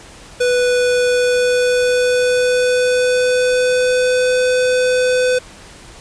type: tone with pitch glide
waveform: square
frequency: 493.9 to 503.4 Hz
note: B4 to B4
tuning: 0 to +33 cents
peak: -13 dBFS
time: 0.4-5.39 s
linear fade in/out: 10 ms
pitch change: +33 cents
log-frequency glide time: 1.09-4.4 s
effects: pink hiss -39 dBFS RMS until 6 s + resampled to 22050 Hz